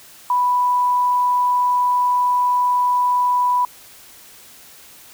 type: tone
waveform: sine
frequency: 987.8 Hz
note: B5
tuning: in tune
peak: -14 dBFS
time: 0.3-3.65 s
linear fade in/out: 2 ms
effects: white hiss -44 dBFS RMS until 5.13 s